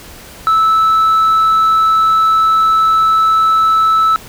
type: tone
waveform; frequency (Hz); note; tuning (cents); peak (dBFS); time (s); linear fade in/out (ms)
sine; 1310; E6; -11; -5; 0.47-4.16; 0
effects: tanh soft clip ceiling -7 dBFS + pink hiss -35 dBFS RMS until 4.28 s